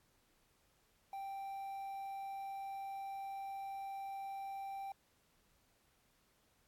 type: tone with quantisation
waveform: triangle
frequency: 784 Hz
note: G5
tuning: in tune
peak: -40 dBFS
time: 1.13-4.92 s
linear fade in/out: 2 ms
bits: 11
effects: pink hiss -74 dBFS RMS until 6.67 s + AAC 64 kbps